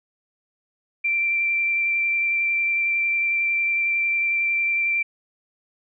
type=tone with vibrato; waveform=sine; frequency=2353 Hz; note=D7; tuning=3 cents sharp; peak=-19 dBFS; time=1.04-5.03 s; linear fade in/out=10 ms; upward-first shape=sine; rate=11 Hz; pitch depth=10 cents each way; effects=none